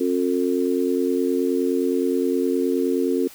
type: harmonic tone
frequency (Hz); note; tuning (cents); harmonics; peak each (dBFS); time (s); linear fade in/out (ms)
89.6; F2; +45; 3 / 4 / 5; -22 / -23 / -24; 0-3.28; 10
effects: white hiss -45 dBFS RMS until 3.34 s